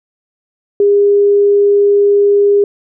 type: tone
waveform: sine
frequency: 405.7 Hz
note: G#4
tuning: 41 cents flat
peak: -6 dBFS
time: 0.8-2.64 s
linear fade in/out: 2 ms
effects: none